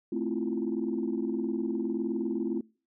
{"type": "chord", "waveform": "sine", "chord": "F major seventh", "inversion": "first", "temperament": "equal", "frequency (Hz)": [220, 261.6, 329.6, 349.2], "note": ["A3", "C4", "E4", "F4"], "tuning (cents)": [0, 0, 0, 0], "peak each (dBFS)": -33, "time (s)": [0.12, 2.61], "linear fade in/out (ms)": 5, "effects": ["noise-tail reverb RT60 0.4 s tail -25 dB re dry", "tanh soft clip ceiling -20 dBFS"]}